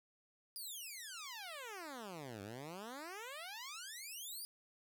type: exponential two-way sweep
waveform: 10% pulse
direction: down then up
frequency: 4978 to 95.7 to 4978 Hz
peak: -38 dBFS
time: 0.56-4.45 s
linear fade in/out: 0 ms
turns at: 2.42 s
effects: none